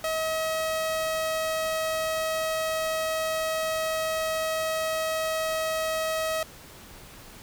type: tone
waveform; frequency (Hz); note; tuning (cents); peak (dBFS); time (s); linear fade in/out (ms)
sawtooth; 638; D#5; +43; -22; 0.04-6.43; 2
effects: pink hiss -47 dBFS RMS until 7.42 s